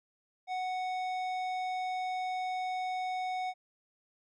sine tone with tanh clipping, 740 Hz, F#5, in tune, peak -34 dBFS, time 0.47-3.54 s, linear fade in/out 50 ms, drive 13 dB, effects none

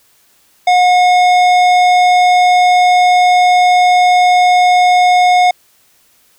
sine tone with tanh clipping, 723 Hz, F#5, 40 cents flat, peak -8 dBFS, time 0.67-5.51 s, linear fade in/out 5 ms, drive 15 dB, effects white hiss -52 dBFS RMS until 6.38 s

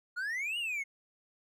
triangle exponential two-way sweep, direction up then down, 1400 to 2927 to 2133 Hz, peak -31 dBFS, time 0.16-0.84 s, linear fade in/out 20 ms, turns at 0.58 s, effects none

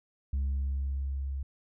sine tone with level ramp, 68.3 Hz, C#2, 25 cents flat, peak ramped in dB -24 to -31 dBFS, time 0.33-1.43 s, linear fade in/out 5 ms, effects tanh soft clip ceiling -26 dBFS

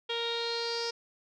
sawtooth tone with low-pass filter sweep, 466.2 Hz, A#4, in tune, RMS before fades -33 dBFS, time 0.09-0.91 s, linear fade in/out 10 ms, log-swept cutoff 3400 to 5100 Hz, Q 8.6, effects none

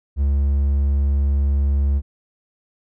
triangle tone, 70 Hz, C#2, 18 cents sharp, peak -13 dBFS, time 0.16-2.02 s, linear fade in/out 50 ms, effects none

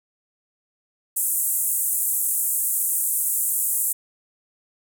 pink band-pass noise, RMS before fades -23 dBFS, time 1.16-3.93 s, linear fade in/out 10 ms, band 8000 to 16000 Hz, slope 48 dB/octave, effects none

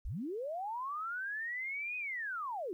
sine linear two-way sweep, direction up then down, 30 to 2515 to 325.2 Hz, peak -36 dBFS, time 0.05-2.73 s, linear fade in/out 0 ms, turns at 1.97 s, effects 12-bit

